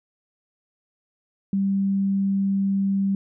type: tone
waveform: sine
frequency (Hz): 196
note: G3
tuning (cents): 0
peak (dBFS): -19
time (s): 1.53-3.15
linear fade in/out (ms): 2
effects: none